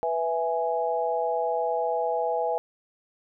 sine chord, E major, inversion second, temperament equal, 493.9 / 659.3 / 830.6 Hz, B4 / E5 / G#5, 0 / 0 / 0 cents, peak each -28 dBFS, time 0.03-2.58 s, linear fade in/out 0 ms, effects none

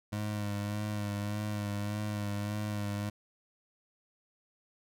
25% pulse tone with vibrato, 103.83 Hz, G#2, in tune, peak -29 dBFS, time 0.12-3.1 s, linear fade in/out 10 ms, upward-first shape sine, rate 1.7 Hz, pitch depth 30 cents each way, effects none

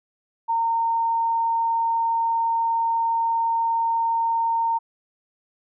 sine tone, 917 Hz, A#5, 29 cents flat, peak -19 dBFS, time 0.48-4.79 s, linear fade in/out 20 ms, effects none

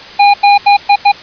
square tone bursts at uneven times, 812 Hz, G#5, 39 cents flat, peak -4 dBFS, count 5, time 0.19-0.34 / 0.43-0.58 / 0.66-0.77 / 0.89-0.96 / 1.05-1.12 s, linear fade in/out 10 ms, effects white hiss -30 dBFS RMS until 1.22 s + resampled to 11025 Hz

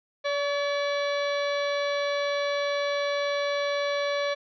harmonic tone with a mistuned harmonic, 573 Hz, D5, 43 cents flat, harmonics 1 / 2 / 3 / 4 / 5 / 6 / 7 / 8 / 10, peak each -26 / -34 / -35 / -36 / -48 / -39 / -39 / -49 / -50 dBFS, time 0.24-4.35 s, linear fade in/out 20 ms, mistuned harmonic 2, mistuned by -23 cents, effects none

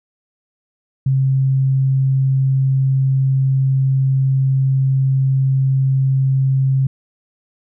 sine tone, 133.8 Hz, C3, 39 cents sharp, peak -12 dBFS, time 1.06-6.87 s, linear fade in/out 5 ms, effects none

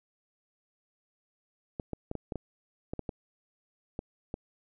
clicks, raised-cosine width 2 ms, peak -21 dBFS, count 11, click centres 1.798 / 1.933 / 2.114 / 2.153 / 2.322 / 2.357 / 2.935 / 2.993 / 3.092 / 3.991 / 4.341 s, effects none

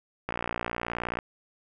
click train, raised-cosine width 0.5 ms, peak -15 dBFS, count 54, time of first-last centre 0.29-1.188 s, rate 59 Hz, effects none

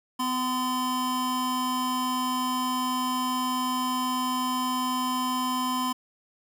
square tone pair together, 252.5 / 1024 Hz, B3 / C6, +39 / -38 cents, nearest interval 2 octaves, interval 2423 cents, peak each -30 / -28 dBFS, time 0.19-5.93 s, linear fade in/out 10 ms, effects none

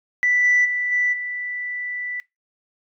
sine tone with level steps, 1975.5 Hz, B6, in tune, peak -15 / -13 / -21 / -17 / -26 dBFS, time 0.23-2.2 s, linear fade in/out 0 ms, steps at 0.43 / 0.64 / 0.91 / 1.12 s, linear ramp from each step 20 ms, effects noise-tail reverb RT60 0.2 s tail -21 dB re dry + tanh soft clip ceiling -10 dBFS

